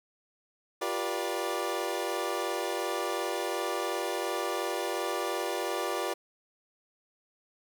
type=chord; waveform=25% pulse; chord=G dominant seventh; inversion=third; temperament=equal with one note detuned; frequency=349.2 / 392 / 482.3 / 587.3 Hz; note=F4 / G4 / B4 / D5; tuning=0 / 0 / -41 / 0 cents; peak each=-32 dBFS; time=0.81-6.14 s; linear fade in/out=10 ms; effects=none